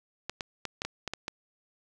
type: clicks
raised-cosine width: 0.2 ms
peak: -16 dBFS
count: 8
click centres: 0.296 / 0.408 / 0.653 / 0.819 / 0.85 / 1.077 / 1.136 / 1.281 s
effects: none